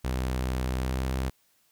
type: tone with pitch glide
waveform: sawtooth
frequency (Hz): 63.7 to 65.04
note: C2 to C2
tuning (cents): -46 to -10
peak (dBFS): -23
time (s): 0.04-1.3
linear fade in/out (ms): 10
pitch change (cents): +36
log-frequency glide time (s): 0.76-1.06
effects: white hiss -67 dBFS RMS until 1.71 s